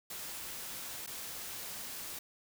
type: noise with dropouts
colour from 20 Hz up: white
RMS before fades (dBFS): -43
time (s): 0.1-2.19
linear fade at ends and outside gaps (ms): 5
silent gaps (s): 1.064-1.073
effects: none